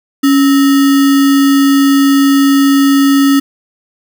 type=tone with sample-and-hold; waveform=sine; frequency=277.2 Hz; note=C#4; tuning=in tune; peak=-5 dBFS; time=0.23-3.4 s; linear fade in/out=10 ms; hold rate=1575 Hz; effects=none